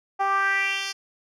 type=tone with band-pass filter sweep; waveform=10% pulse; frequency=392 Hz; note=G4; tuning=in tune; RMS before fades=-24 dBFS; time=0.19-0.93 s; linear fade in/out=20 ms; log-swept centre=820 to 4600 Hz; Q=3.3; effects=none